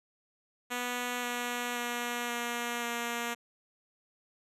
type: tone with pitch steps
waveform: 5% pulse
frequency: 245.2 / 242.9 / 240.7 / 238.5 / 236.3 Hz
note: B3 / B3 / B3 / A#3 / A#3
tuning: -12 / -29 / -44 / +40 / +24 cents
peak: -21 dBFS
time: 0.7-3.35 s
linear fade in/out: 20 ms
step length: 530 ms
effects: resampled to 32000 Hz